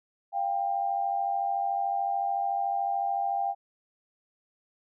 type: tone pair together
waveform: sine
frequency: 698.5 / 792.2 Hz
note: F5 / G5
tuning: 0 / +18 cents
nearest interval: major second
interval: 218 cents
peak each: -31 / -27 dBFS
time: 0.32-3.55 s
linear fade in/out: 50 ms
effects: none